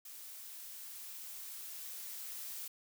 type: noise with level ramp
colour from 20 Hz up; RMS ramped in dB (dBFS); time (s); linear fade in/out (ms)
blue; -50 to -44; 0.05-2.68; 5
effects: none